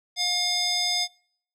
square tone with band-pass filter, 715 Hz, F5, 41 cents sharp, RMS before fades -25 dBFS, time 0.16-1.08 s, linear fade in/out 50 ms, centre 4700 Hz, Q 3.4, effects noise-tail reverb RT60 0.6 s tail -24 dB re dry

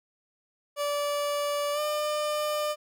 30% pulse tone with pitch glide, 580 to 600.5 Hz, D5 to D5, -22 to +38 cents, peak -24 dBFS, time 0.76-2.76 s, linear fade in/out 50 ms, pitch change +60 cents, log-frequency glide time 1.73-1.8 s, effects none

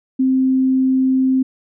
sine tone, 261.6 Hz, C4, in tune, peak -12 dBFS, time 0.19-1.43 s, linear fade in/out 10 ms, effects none

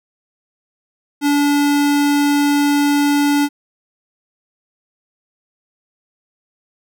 square tone, 288.2 Hz, D4, 33 cents flat, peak -13 dBFS, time 1.21-3.49 s, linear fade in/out 50 ms, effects none

